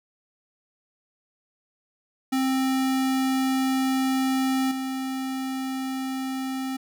square tone with level steps, 263.6 Hz, C4, 13 cents sharp, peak -22 / -28 dBFS, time 2.32-6.77 s, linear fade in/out 10 ms, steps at 4.71 s, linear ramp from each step 5 ms, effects none

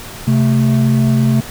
triangle tone pair together, 131.38 / 220 Hz, C3 / A3, +7 / 0 cents, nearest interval major sixth, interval 893 cents, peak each -10 / -11 dBFS, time 0.27-1.41 s, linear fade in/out 10 ms, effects pink hiss -31 dBFS RMS until 1.5 s

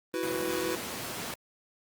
square chord, E suspended second, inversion none, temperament just, 329.6 / 370.8 / 494.4 Hz, E4 / F#4 / B4, 0 / +4 / +2 cents, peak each -35 dBFS, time 0.14-0.75 s, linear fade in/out 0 ms
pink noise, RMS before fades -36 dBFS, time 0.23-1.34 s, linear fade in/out 2 ms
effects high-pass 150 Hz 12 dB/octave + Opus 32 kbps

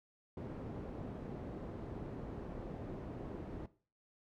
white low-pass noise, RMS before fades -45 dBFS, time 0.37-3.66 s, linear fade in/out 2 ms, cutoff 360 Hz, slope 12 dB/octave, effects noise-tail reverb RT60 0.4 s tail -17 dB re dry

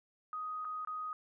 sine tone with dropouts, 1250 Hz, D#6, 8 cents sharp, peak -37 dBFS, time 0.33-1.13 s, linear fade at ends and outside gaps 1 ms, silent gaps 0.647-0.651 / 0.849-0.873 s, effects none

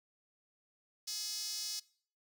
sawtooth tone with high-pass filter, 424.5 Hz, G#4, 38 cents sharp, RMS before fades -40 dBFS, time 1.07-1.8 s, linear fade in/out 10 ms, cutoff 5200 Hz, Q 3.5, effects noise-tail reverb RT60 0.5 s tail -22 dB re dry

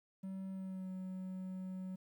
triangle tone with pitch glide, 191 to 186.42 Hz, G3 to F#3, -45 to +13 cents, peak -39 dBFS, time 0.23-1.96 s, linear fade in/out 10 ms, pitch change -42 cents, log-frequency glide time 0.51-0.89 s, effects 12-bit

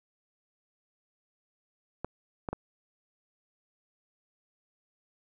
clicks, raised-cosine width 1 ms, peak -19 dBFS, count 3, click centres 2.046 / 2.488 / 2.53 s, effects none

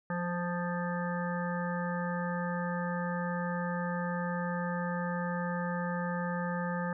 harmonic tone with a mistuned harmonic, 175.9 Hz, F3, 13 cents sharp, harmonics 1 / 3 / 5 / 7 / 9 / 10, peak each -33 / -38 / -40 / -41 / -43 / -43 dBFS, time 0.1-6.93 s, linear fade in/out 2 ms, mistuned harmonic 3, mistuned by -19 cents, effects none

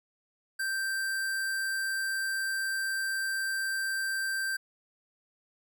square tone, 1568 Hz, G6, in tune, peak -30 dBFS, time 0.59-4.57 s, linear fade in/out 10 ms, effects none

